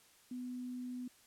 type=tone; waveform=sine; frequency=249.3 Hz; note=B3; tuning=16 cents sharp; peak=-40 dBFS; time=0.31-1.08 s; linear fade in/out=5 ms; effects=white hiss -65 dBFS RMS until 1.26 s + low-pass 12000 Hz 12 dB/octave